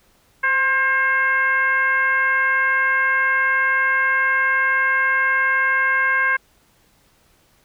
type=tone with frequency modulation; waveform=sine; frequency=1600 Hz; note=G6; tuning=35 cents sharp; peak=-15 dBFS; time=0.43-6.37 s; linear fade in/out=10 ms; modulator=539 Hz; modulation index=0.91; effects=pink hiss -58 dBFS RMS until 7.64 s